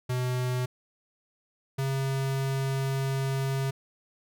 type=tone pair in turn; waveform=square; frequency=125.9 / 135.09 Hz; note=B2 / C#3; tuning=+34 / -44 cents; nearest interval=minor second; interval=122 cents; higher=second; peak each=-27 dBFS; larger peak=neither; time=0.09-0.66 / 1.78-3.71 s; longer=second; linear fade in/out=10 ms; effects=none